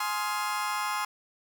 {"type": "chord", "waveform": "35% pulse", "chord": "F minor seventh", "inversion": "first", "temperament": "just", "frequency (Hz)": [838.1, 1047.7, 1257.2, 1396.9], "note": ["Ab5", "C6", "Eb6", "F6"], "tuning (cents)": [16, 2, 18, 0], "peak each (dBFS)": [-32, -30, -34, -36], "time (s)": [0, 1.05], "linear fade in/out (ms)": 5, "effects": []}